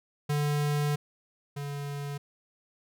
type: tone pair in turn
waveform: square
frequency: 146.83 / 142.81 Hz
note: D3 / D3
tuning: 0 / -48 cents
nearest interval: unison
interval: 48 cents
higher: first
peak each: -26 / -34 dBFS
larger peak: first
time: 0.29-0.96 / 1.56-2.18 s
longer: first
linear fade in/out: 10 ms
effects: none